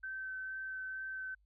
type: tone with vibrato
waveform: sine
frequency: 1538 Hz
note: G6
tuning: 33 cents flat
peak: -39 dBFS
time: 0.03-1.35 s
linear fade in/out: 10 ms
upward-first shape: sine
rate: 2.2 Hz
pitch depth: 11 cents each way
effects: added 50 Hz sine -67 dBFS peak until 1.45 s